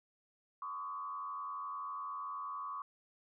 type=tone with frequency modulation; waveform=sine; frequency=1128 Hz; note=C#6; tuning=30 cents sharp; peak=-39 dBFS; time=0.62-2.82 s; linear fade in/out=2 ms; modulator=91.4 Hz; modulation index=0.95; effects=none